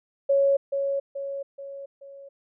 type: tone with echo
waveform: sine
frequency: 554.4 Hz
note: C#5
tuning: in tune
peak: -17 dBFS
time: 0.29-0.57 s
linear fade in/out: 10 ms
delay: 430 ms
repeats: 4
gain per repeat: -6 dB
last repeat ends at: 2.29 s
effects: none